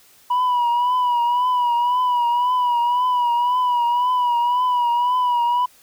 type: tone with vibrato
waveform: sine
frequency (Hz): 976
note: B5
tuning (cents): -21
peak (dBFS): -13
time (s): 0.3-5.66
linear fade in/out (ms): 10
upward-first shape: triangle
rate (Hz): 1.9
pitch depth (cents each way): 58
effects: tanh soft clip ceiling -15 dBFS + white hiss -52 dBFS RMS until 5.82 s